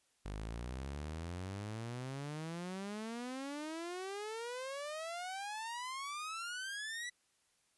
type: exponential sweep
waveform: sawtooth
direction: up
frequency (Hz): 49 to 1977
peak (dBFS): -37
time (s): 0.25-7.1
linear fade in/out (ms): 10
effects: white hiss -75 dBFS RMS until 7.77 s + resampled to 24000 Hz